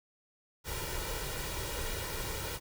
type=noise with comb filter; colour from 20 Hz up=pink; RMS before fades=-37 dBFS; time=0.64-2.6 s; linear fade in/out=50 ms; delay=2.1 ms; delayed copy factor=+0.65; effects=none